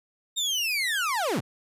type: linear sweep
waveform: 30% pulse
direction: down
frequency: 3714 to 70.6 Hz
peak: -22 dBFS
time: 0.36-1.41 s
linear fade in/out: 20 ms
effects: resampled to 32000 Hz